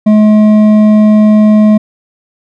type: tone with hard clipping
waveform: sine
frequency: 213 Hz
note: G#3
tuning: 44 cents sharp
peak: -4 dBFS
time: 0.06-1.78 s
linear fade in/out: 10 ms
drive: 7 dB
effects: none